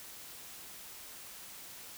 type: silence
effects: white hiss -49 dBFS RMS until 1.97 s